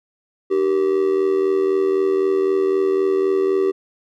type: tone with amplitude modulation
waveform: triangle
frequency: 386 Hz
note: G4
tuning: 27 cents flat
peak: -10 dBFS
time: 0.5-3.72 s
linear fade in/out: 20 ms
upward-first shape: sine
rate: 83.9 Hz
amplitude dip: 70%
effects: none